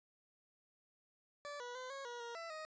20% pulse tone with pitch steps, 580 / 487.6 / 510 / 548 / 480.4 / 470.6 / 667 / 625 Hz, D5 / B4 / C5 / C#5 / B4 / A#4 / E5 / D#5, -22 / -22 / -44 / -20 / -48 / +16 / +20 / +8 cents, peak -40 dBFS, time 1.45-2.65 s, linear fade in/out 0 ms, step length 150 ms, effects resampled to 16000 Hz + 13-bit

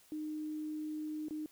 sine tone with dropouts, 306.7 Hz, D#4, 25 cents flat, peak -37 dBFS, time 0.12-1.46 s, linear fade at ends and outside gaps 1 ms, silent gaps 1.284-1.308 s, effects white hiss -64 dBFS RMS until 1.51 s

